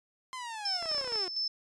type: linear sweep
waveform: sawtooth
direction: down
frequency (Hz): 1046.5 to 349.2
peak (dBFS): -34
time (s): 0.33-1.28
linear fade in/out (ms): 0
type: tone with tremolo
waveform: sine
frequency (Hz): 5274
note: E8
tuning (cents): 0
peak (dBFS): -29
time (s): 0.65-1.48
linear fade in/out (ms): 5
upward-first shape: square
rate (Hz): 4.2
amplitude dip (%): 55
type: clicks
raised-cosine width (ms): 0.5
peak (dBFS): -28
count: 10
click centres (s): 0.826 / 0.857 / 0.915 / 0.948 / 0.981 / 1.013 / 1.045 / 1.076 / 1.122 / 1.157
effects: resampled to 22050 Hz